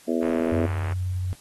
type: harmonic tone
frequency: 82.41 Hz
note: E2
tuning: in tune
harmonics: 3 / 4 / 5 / 6 / 7 / 8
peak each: -25 / -27 / -29 / -31 / -32 / -33 dBFS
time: 0.07-0.67 s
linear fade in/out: 20 ms
type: click train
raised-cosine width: 0.5 ms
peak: -20 dBFS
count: 55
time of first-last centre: 0.23-0.922 s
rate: 78 Hz
type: tone with pitch glide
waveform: sine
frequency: 92.5 to 91.81 Hz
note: F#2 to F#2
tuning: 0 to -13 cents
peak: -24 dBFS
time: 0.52-1.33 s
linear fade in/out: 0 ms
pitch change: -13 cents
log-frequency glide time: 0.82-1.02 s
effects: white hiss -52 dBFS RMS until 1.4 s + AAC 32 kbps